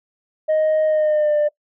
sine tone with pitch glide, 623 to 595.6 Hz, D#5 to D5, +2 to +24 cents, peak -12 dBFS, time 0.48-1.49 s, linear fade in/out 20 ms, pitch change -78 cents, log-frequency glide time 0.86-1.37 s, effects noise-tail reverb RT60 0.1 s tail -22 dB re dry + tanh soft clip ceiling -13 dBFS

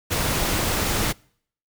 pink noise, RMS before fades -23 dBFS, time 0.1-1.13 s, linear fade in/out 20 ms, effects noise-tail reverb RT60 0.6 s tail -26 dB re dry

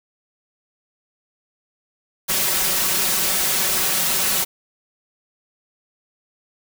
white noise with comb filter, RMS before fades -20 dBFS, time 2.28-4.45 s, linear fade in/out 20 ms, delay 5.3 ms, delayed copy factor +0.75, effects none

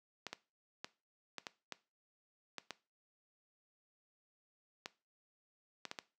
clicks, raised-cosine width 0.2 ms, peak -24 dBFS, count 12, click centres 0.267 / 0.33 / 0.845 / 1.383 / 1.468 / 1.723 / 2.583 / 2.707 / 4.859 / 5.853 / 5.914 / 5.988 s, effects noise-tail reverb RT60 0.3 s tail -18 dB re dry + high-pass 200 Hz 12 dB/octave

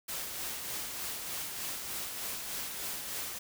white noise with tremolo, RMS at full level -37 dBFS, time 0.08-3.39 s, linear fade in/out 10 ms, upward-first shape sine, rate 3.3 Hz, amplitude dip 35%, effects none

